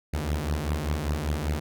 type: beating tone pair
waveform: sawtooth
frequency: 72.1 / 77.2 Hz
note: D2 / D#2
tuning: -31 / -13 cents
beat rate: 5.1 Hz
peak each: -25 dBFS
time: 0.13-1.6 s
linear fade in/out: 10 ms
effects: none